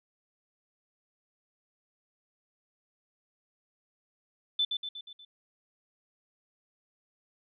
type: tone with echo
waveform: sine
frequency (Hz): 3520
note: A7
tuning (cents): 0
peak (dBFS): -24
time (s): 4.59-4.65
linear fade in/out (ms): 5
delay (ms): 120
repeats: 5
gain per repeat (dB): -5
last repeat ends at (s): 5.25
effects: none